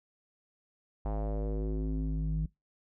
square tone with low-pass filter sweep, 52.7 Hz, G#1, 26 cents sharp, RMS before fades -32 dBFS, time 1.05-2.46 s, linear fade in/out 5 ms, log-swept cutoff 820 to 150 Hz, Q 2.7, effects noise-tail reverb RT60 0.2 s tail -23 dB re dry

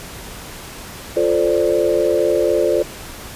sine chord, D minor seventh, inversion first, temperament equal, 349.2 / 440 / 523.3 / 587.3 Hz, F4 / A4 / C5 / D5, 0 / 0 / 0 / 0 cents, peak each -19 dBFS, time 1.16-2.83 s, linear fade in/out 10 ms, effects pink hiss -34 dBFS RMS until 3.35 s + resampled to 32000 Hz

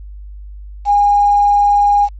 sine tone with quantisation, 817 Hz, G#5, 29 cents flat, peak -8 dBFS, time 0.85-2.09 s, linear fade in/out 50 ms, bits 6, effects added 50 Hz sine -29 dBFS peak until 2.19 s + resampled to 16000 Hz

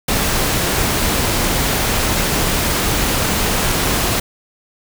pink noise, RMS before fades -17 dBFS, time 0.08-4.2 s, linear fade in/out 5 ms, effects none

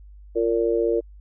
harmonic tone, 115.2 Hz, A#2, 20 cents flat, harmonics 3 / 4 / 5, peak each -23 / -21 / -27 dBFS, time 0.35-1.01 s, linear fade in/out 20 ms, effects added 50 Hz sine -42 dBFS peak until 1.2 s

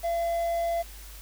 triangle tone with quantisation, 679 Hz, F5, 49 cents flat, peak -23 dBFS, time 0.03-0.83 s, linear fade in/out 20 ms, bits 8, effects added 50 Hz sine -43 dBFS peak until 1.21 s + white hiss -48 dBFS RMS until 1.21 s

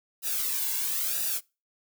blue noise with flanger, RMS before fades -29 dBFS, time 0.22-1.41 s, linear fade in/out 50 ms, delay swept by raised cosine 0.92 to 1.63 ms, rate 1 Hz, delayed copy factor -0.75, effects noise-tail reverb RT60 0.3 s tail -25 dB re dry

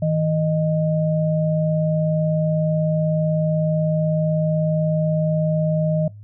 sine tone pair together, 160.13 / 618 Hz, E3 / D#5, -50 / -12 cents, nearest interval octave + major seventh, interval 2338 cents, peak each -18 / -22 dBFS, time 0.02-6.08 s, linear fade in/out 5 ms, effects noise-tail reverb RT60 0.2 s tail -23 dB re dry + added 104 Hz sine -37 dBFS peak until 6.23 s

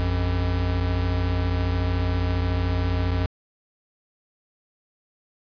square tone pair together, 56.56 / 89.5 Hz, A1 / F2, +48 / +43 cents, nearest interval minor sixth, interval 795 cents, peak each -27 / -23 dBFS, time 0-3.26 s, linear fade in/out 0 ms, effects resampled to 11025 Hz + 10-bit

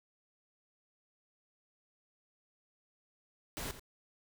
pink noise with echo, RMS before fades -40 dBFS, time 3.57-3.71 s, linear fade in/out 0 ms, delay 85 ms, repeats 1, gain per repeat -12 dB, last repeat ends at 3.795 s, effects none

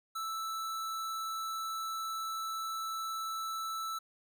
square tone, 1318.5 Hz, E6, in tune, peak -36 dBFS, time 0.15-3.99 s, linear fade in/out 10 ms, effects none

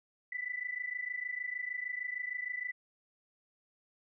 sine tone pair together, 1975.5 / 2002 Hz, B6 / B6, 0 / +23 cents, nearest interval unison, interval 23 cents, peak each -38 / -39 dBFS, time 0.32-2.72 s, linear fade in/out 5 ms, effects none

